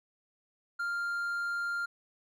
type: tone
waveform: triangle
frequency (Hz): 1396.9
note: F6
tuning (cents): 0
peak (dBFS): -29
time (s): 0.79-1.86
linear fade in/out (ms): 10
effects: none